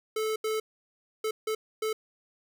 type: tone bursts at uneven times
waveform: square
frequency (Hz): 435.7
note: A4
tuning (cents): -17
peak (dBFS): -28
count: 5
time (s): 0.16-0.36 / 0.44-0.6 / 1.24-1.31 / 1.47-1.55 / 1.82-1.93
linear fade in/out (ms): 5
effects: none